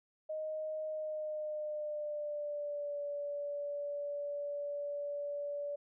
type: tone with pitch glide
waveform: sine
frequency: 622 to 577 Hz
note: D#5 to D5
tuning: -1 to -31 cents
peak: -36 dBFS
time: 0.29-5.76 s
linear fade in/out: 10 ms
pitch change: -130 cents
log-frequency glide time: 0.87-3 s
effects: none